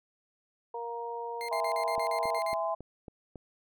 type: harmonic tone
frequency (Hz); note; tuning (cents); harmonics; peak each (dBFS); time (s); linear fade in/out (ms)
234.6; A#3; +11; 2 / 3 / 4; -38 / -44 / -37; 0.74-2.39; 5
type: tone bursts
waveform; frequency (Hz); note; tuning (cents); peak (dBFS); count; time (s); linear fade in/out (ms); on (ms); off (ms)
30% pulse; 2105; C7; +10; -35; 10; 1.41-2.538; 0; 75; 42
type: chord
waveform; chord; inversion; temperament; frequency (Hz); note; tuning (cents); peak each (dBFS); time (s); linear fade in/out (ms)
sine; E augmented; none; just; 659.3 / 824.1 / 1030.1; E5 / G#5 / B#5; 0 / -14 / -27; -31 / -35 / -34; 1.51-2.75; 10
type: click train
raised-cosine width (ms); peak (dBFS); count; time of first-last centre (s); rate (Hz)
2; -30; 6; 1.98-3.357; 3.63
effects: none